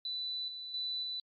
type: tone with level steps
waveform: sine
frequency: 3983 Hz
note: B7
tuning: 14 cents sharp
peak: -35 / -41 / -34 / -36 dBFS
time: 0.05-1.2 s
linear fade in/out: 2 ms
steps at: 0.48 / 0.74 / 1.03 s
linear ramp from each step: 2 ms
effects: Opus 48 kbps